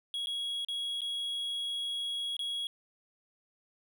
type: tone with dropouts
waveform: triangle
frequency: 3322 Hz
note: G#7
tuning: in tune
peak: -31 dBFS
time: 0.14-2.67 s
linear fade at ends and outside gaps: 1 ms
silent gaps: 0.26-0.27 / 0.648-0.685 / 1.008-1.017 / 2.367-2.392 s
effects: none